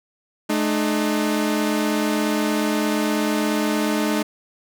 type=tone pair together; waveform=sawtooth; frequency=214.4 / 303.2 Hz; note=A3 / D#4; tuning=-45 / -45 cents; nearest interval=tritone; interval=600 cents; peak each=-18 dBFS; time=0.49-4.23 s; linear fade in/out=10 ms; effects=none